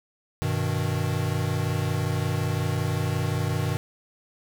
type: chord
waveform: square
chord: G augmented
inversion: none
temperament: equal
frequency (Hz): 98 / 123.47 / 155.56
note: G2 / B2 / D#3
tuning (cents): 0 / 0 / 0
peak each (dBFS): -29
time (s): 0.42-3.77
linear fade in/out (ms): 0
effects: none